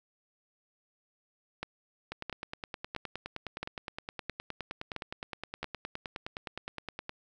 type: two click trains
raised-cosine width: 0.3 ms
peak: -21 / -19 dBFS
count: 49 / 7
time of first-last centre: 2.12-7.094 / 1.63-5.63 s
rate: 9.65 / 1.5 Hz
effects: none